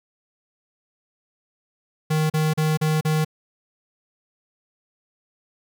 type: tone bursts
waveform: square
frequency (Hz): 155.56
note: D#3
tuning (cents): 0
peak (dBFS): -19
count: 5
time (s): 2.1-3.248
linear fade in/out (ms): 10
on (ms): 200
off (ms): 37
effects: 10-bit